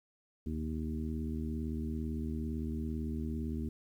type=harmonic tone with a mistuned harmonic; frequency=77.78 Hz; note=D#2; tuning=in tune; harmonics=1 / 2 / 3 / 4 / 5; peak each=-37 / -43 / -38 / -44 / -48 dBFS; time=0.46-3.69 s; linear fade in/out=5 ms; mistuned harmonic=1; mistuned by=-74 cents; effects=11-bit